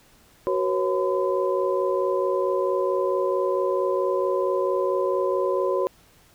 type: tone cluster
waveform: sine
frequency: 374.1 / 481.5 / 546 / 1014 Hz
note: F#4 / B4 / C#5 / B5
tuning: +19 / -44 / -26 / +45 cents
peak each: -24 / -28 / -25 / -29 dBFS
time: 0.47-5.87 s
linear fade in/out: 0 ms
effects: pink hiss -56 dBFS RMS until 6.34 s